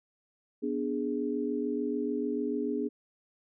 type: chord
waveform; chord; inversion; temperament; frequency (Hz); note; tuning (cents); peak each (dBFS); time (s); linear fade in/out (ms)
sine; G# diminished; first; equal; 246.9 / 293.7 / 415.3; B3 / D4 / G#4; 0 / 0 / 0; -33; 0.62-2.89; 20
effects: none